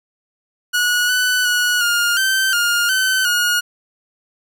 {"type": "tone with pitch steps", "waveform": "sawtooth", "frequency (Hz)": [1459, 1495, 1463, 1416, 1549, 1416, 1528, 1439], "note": ["F#6", "F#6", "F#6", "F6", "G6", "F6", "G6", "F#6"], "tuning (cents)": [-25, 17, -20, 23, -21, 23, -45, -49], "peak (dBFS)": -11, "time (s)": [0.73, 3.61], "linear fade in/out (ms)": 20, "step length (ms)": 360, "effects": []}